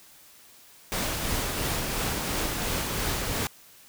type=noise with tremolo; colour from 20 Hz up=pink; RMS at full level=-28 dBFS; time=0.92-3.47 s; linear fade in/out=0 ms; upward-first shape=sine; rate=2.9 Hz; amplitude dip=25%; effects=white hiss -53 dBFS RMS until 3.88 s